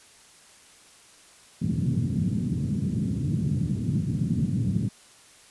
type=band-pass noise; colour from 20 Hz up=pink; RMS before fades=-26 dBFS; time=1.61-4.89 s; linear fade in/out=10 ms; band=110 to 220 Hz; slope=24 dB/octave; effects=white hiss -53 dBFS RMS until 5.5 s + resampled to 24000 Hz

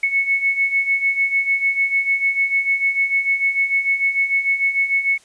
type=beating tone pair; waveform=sine; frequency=2200 / 2206.7 Hz; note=C#7 / C#7; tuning=-14 / -8 cents; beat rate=6.7 Hz; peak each=-22 / -17 dBFS; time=0.03-5.18 s; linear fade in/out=5 ms; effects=white hiss -52 dBFS RMS until 5.24 s + resampled to 22050 Hz

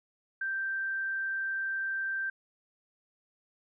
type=tone; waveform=sine; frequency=1568 Hz; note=G6; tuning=in tune; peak=-30 dBFS; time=0.41-2.3 s; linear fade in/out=5 ms; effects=none

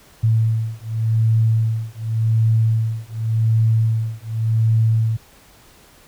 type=beating tone pair; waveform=sine; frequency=111.5 / 112.38 Hz; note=A2 / A2; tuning=+23 / +37 cents; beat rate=0.88 Hz; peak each=-18 dBFS; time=0.23-5.17 s; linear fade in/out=10 ms; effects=pink hiss -49 dBFS RMS until 6.07 s

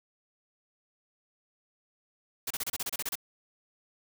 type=noise bursts; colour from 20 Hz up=white; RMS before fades=-33 dBFS; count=11; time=2.47-3.155 s; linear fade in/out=5 ms; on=35 ms; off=30 ms; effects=none

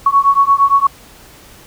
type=beating tone pair; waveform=sine; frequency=1108.7 / 1117.4 Hz; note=C#6 / C#6; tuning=0 / +13 cents; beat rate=8.7 Hz; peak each=-11 dBFS; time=0.06-0.87 s; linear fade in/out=5 ms; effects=pink hiss -41 dBFS RMS until 1.66 s

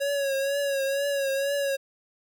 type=tone with vibrato; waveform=square; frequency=554.4 Hz; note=C#5; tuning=in tune; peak=-25 dBFS; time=0-1.77 s; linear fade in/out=20 ms; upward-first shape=triangle; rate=2.1 Hz; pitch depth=53 cents each way; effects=none

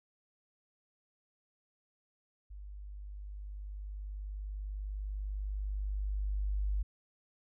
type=tone with level ramp; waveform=sine; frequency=50.1 Hz; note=G1; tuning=38 cents sharp; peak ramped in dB=-44 to -29 dBFS; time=2.5-6.83 s; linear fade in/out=10 ms; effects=none

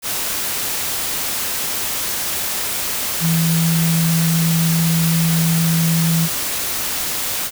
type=tone in noise; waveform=sine; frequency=164.81 Hz; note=E3; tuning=in tune; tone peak=-14 dBFS; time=3.2-6.29 s; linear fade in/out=50 ms; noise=white; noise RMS=-22 dBFS; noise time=0.02-7.51 s; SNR=+5 dB; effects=none

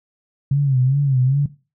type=tone with vibrato; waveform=sine; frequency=134.8 Hz; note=C#3; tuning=48 cents flat; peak=-13 dBFS; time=0.51-1.46 s; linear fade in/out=5 ms; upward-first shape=sine; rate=2.5 Hz; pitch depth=110 cents each way; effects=noise-tail reverb RT60 0.3 s tail -17 dB re dry

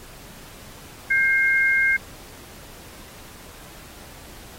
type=tone pair together; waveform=sine; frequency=1584 / 2136 Hz; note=G6 / C7; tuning=+18 / +35 cents; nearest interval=perfect fourth; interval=517 cents; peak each=-19 / -19 dBFS; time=1.1-1.97 s; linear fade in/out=10 ms; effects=pink hiss -44 dBFS RMS until 4.58 s + AAC 48 kbps

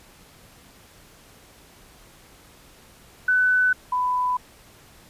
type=tone pair in turn; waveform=sine; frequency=1500 / 997.3 Hz; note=F#6 / B5; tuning=+23 / +17 cents; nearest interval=perfect fifth; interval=706 cents; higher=first; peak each=-16 / -20 dBFS; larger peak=first; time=3.28-3.73 / 3.92-4.37 s; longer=neither; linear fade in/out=5 ms; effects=pink hiss -51 dBFS RMS until 5.09 s + resampled to 32000 Hz

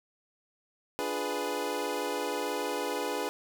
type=chord; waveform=25% pulse; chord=D diminished seventh; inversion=none; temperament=equal; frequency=293.7 / 349.2 / 415.3 / 493.9 Hz; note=D4 / F4 / Ab4 / Cb5; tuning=0 / 0 / 0 / 0 cents; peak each=-34 / -36 / -31 / -31 dBFS; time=0.99-3.29 s; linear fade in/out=0 ms; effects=none

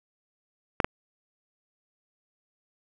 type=clicks; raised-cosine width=0.5 ms; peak=-7 dBFS; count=2; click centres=0.802 / 0.845 s; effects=none

